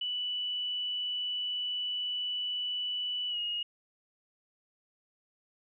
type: tone with pitch glide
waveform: sine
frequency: 2966 to 2872 Hz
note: F#7 to F7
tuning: +4 to +48 cents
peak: -31 dBFS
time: 0.01-3.63 s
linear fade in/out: 5 ms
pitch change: -56 cents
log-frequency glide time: 3.29-3.38 s
effects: none